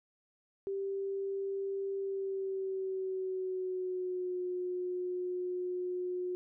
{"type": "tone with pitch glide", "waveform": "sine", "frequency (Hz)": [392, 361.5], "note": ["G4", "F#4"], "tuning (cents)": [0, -40], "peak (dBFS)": -33, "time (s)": [0.67, 6.35], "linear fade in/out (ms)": 0, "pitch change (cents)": -140, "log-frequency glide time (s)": [1.97, 4.41], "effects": []}